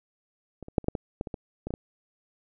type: clicks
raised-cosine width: 2 ms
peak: -26 / -28 / -7 / -30 / -10 / -16 / -16 / -22 / -20 / -20 / -19 / -17 dBFS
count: 12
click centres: 0.627 / 0.684 / 0.782 / 0.843 / 0.884 / 0.952 / 1.211 / 1.272 / 1.342 / 1.67 / 1.706 / 1.739 s
effects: none